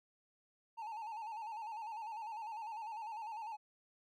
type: tone with vibrato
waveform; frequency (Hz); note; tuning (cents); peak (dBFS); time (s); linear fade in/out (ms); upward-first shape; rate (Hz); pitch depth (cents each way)
triangle; 880; A5; 0; -40; 0.77-3.57; 20; square; 10; 66
effects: none